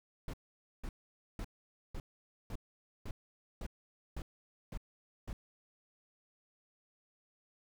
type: noise bursts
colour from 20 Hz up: brown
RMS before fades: -40 dBFS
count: 10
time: 0.28-5.33 s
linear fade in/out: 2 ms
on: 55 ms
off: 500 ms
effects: none